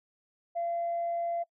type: tone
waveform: sine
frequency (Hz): 684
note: F5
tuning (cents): -36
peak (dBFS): -28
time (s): 0.55-1.44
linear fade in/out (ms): 20
effects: noise-tail reverb RT60 0.1 s tail -22 dB re dry + tanh soft clip ceiling -25 dBFS